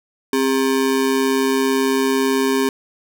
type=ring-modulated tone; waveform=square; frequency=334.2 Hz; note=E4; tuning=24 cents sharp; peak=-13 dBFS; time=0.33-2.69 s; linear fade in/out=2 ms; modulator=69 Hz; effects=none